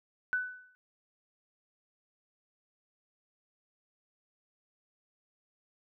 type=tone with exponential decay; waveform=sine; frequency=1497 Hz; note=F#6; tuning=20 cents sharp; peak=-25 dBFS; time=0.33-0.75 s; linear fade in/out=0 ms; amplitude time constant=91 ms; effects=none